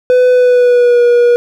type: tone with pitch glide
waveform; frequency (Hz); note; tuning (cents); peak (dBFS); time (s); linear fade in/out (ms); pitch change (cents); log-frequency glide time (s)
triangle; 501 to 480.9; B4 to B4; +25 to -46; -3; 0.1-1.36; 0; -71; 0.3-1.02
effects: none